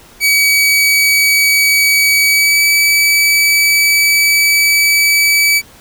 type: tone with pitch glide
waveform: sawtooth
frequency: 2273 to 2295 Hz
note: C#7 to D7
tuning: +43 to -40 cents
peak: -5 dBFS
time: 0.2-5.62 s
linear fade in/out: 50 ms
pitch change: +17 cents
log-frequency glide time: 2.26-2.63 s
effects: pink hiss -41 dBFS RMS until 5.8 s